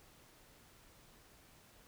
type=silence; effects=pink hiss -63 dBFS RMS until 1.87 s